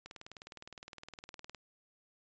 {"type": "click train", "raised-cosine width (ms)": 0.2, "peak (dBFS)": -30, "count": 30, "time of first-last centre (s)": [0.06, 1.547], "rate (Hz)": 19.5, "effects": ["resampled to 16000 Hz"]}